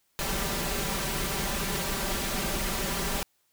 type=noise with comb filter; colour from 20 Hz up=pink; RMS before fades=-30 dBFS; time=0.19-3.23 s; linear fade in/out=0 ms; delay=5.1 ms; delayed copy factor=+0.65; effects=white hiss -71 dBFS RMS until 3.52 s